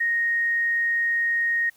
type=tone; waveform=sine; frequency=1864.7 Hz; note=A#6; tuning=in tune; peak=-20 dBFS; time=0-1.7 s; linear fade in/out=10 ms; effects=white hiss -59 dBFS RMS until 1.76 s